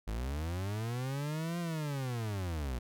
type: linear two-way sweep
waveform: 40% pulse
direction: up then down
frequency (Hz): 50 to 174.61 to 56.9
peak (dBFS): -33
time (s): 0.07-2.79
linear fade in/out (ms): 10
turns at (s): 1.59
effects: none